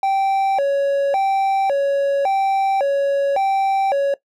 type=tone with vibrato; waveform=triangle; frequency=659.3 Hz; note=E5; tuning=in tune; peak=-13 dBFS; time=0.03-4.14 s; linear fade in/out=2 ms; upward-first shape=square; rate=0.9 Hz; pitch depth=290 cents each way; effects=noise-tail reverb RT60 0.1 s tail -18 dB re dry